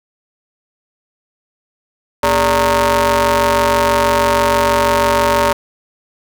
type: ring-modulated tone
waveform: sawtooth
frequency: 171.8 Hz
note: F3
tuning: 28 cents flat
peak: -4 dBFS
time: 2.23-5.53 s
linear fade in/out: 5 ms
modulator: 750 Hz
effects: 7-bit